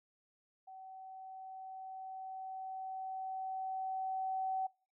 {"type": "tone with level ramp", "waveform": "sine", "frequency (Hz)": 760, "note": "F#5", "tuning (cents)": 46, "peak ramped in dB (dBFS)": [-49, -33], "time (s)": [0.67, 4.67], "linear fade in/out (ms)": 10, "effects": ["noise-tail reverb RT60 0.4 s tail -24 dB re dry"]}